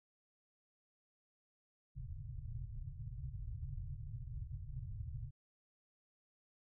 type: low-pass noise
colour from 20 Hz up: white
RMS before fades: -45 dBFS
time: 1.95-5.31 s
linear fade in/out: 20 ms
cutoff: 140 Hz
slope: 96 dB/octave
effects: none